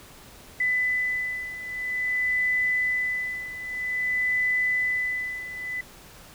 sine beating tone pair, 2000 / 2000.51 Hz, B6 / B6, +21 / +22 cents, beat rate 0.51 Hz, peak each -25 / -29 dBFS, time 0.6-5.81 s, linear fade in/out 5 ms, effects pink hiss -48 dBFS RMS until 6.34 s

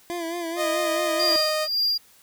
25% pulse tone with vibrato, 338.8 Hz, E4, 48 cents sharp, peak -24 dBFS, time 0.1-1.36 s, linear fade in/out 0 ms, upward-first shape sine, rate 4.6 Hz, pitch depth 59 cents each way
sawtooth tone, 618 Hz, D#5, 12 cents flat, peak -19 dBFS, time 0.56-1.68 s, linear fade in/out 50 ms
triangle tone with tremolo, 4794 Hz, D8, 35 cents sharp, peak -18 dBFS, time 1.19-1.98 s, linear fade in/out 10 ms, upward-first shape sine, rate 1.9 Hz, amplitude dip 80%
effects white hiss -55 dBFS RMS until 2.22 s

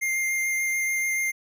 square tone with vibrato, 2108 Hz, C7, 12 cents sharp, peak -24 dBFS, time 0.01-1.32 s, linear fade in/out 20 ms, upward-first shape triangle, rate 6.9 Hz, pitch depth 10 cents each way, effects none

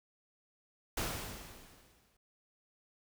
pink noise with exponential decay, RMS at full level -34 dBFS, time 0.97-2.17 s, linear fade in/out 5 ms, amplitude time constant 260 ms, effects none

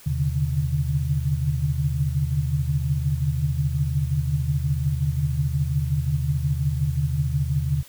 sine tone cluster, 78.8 / 128.1 / 141.4 / 147 Hz, D#2 / C3 / C#3 / D3, +23 / -36 / +35 / +2 cents, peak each -26 dBFS, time 0.06-7.83 s, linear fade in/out 10 ms, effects white hiss -48 dBFS RMS until 7.88 s

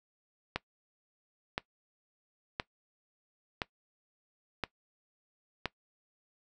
click train, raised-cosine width 0.3 ms, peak -15 dBFS, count 6, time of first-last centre 0.56-5.657 s, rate 0.981 Hz, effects noise-tail reverb RT60 0.1 s tail -20 dB re dry

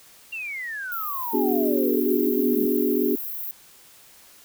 sine exponential sweep, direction down, 2794 to 204.3 Hz, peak -29 dBFS, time 0.32-2.66 s, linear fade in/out 10 ms
white high-pass noise, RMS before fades -32 dBFS, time 0.92-3.51 s, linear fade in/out 0 ms, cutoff 12000 Hz, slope 96 dB/octave
sine chord, G# half-diminished seventh, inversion first, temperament equal with one note detuned, 246.9 / 293.7 / 370 / 412 Hz, B3 / D4 / F#4 / G#4, 0 / 0 / 0 / -14 cents, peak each -25 dBFS, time 1.33-3.16 s, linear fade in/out 10 ms
effects white hiss -51 dBFS RMS until 4.44 s

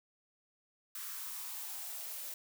blue noise with high-pass filter sweep, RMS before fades -43 dBFS, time 0.95-2.34 s, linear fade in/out 2 ms, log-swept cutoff 1300 to 530 Hz, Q 3.5, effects none

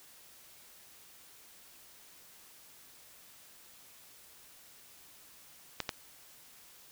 clicks, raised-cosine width 0.2 ms, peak -15 dBFS, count 2, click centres 5.803 / 5.892 s, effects white hiss -57 dBFS RMS until 6.91 s

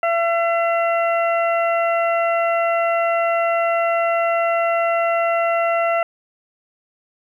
harmonic tone with a mistuned harmonic, 675 Hz, E5, 41 cents sharp, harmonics 1 / 2 / 3 / 4, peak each -17 / -23 / -27 / -29 dBFS, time 0.03-6.03 s, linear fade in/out 2 ms, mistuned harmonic 4, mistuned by +24 cents, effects 9-bit

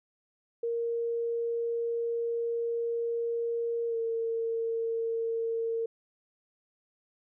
sine tone with pitch glide, 466.2 to 456.6 Hz, A#4 to A#4, 0 to -36 cents, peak -28 dBFS, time 0.63-5.86 s, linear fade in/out 5 ms, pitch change -36 cents, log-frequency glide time 3.88-3.96 s, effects none

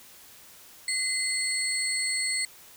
sine tone cluster, 2053 / 4359 / 8110 Hz, C7 / C#8 / B8, -33 / -30 / +45 cents, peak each -30 dBFS, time 0.88-2.45 s, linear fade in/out 2 ms, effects white hiss -51 dBFS RMS until 2.76 s

